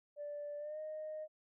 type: tone with pitch glide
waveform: sine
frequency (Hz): 585 to 618.7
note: D5 to D#5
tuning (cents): -7 to -10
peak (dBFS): -40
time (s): 0.16-1.28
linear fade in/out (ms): 50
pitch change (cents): +97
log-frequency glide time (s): 0.58-0.79
effects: tanh soft clip ceiling -37 dBFS